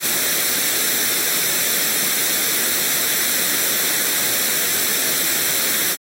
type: noise with comb filter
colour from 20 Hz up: white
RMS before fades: -19 dBFS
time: 0-5.97 s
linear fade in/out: 50 ms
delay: 0.52 ms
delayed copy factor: +0.55
effects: high-pass 200 Hz 12 dB/octave + AAC 48 kbps